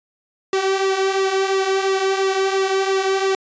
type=tone with flanger; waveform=sawtooth; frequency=385.5 Hz; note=G4; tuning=29 cents flat; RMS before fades=-19 dBFS; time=0.53-3.35 s; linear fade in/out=2 ms; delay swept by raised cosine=1.3 to 3.8 ms; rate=2.9 Hz; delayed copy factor=-0.55; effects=resampled to 16000 Hz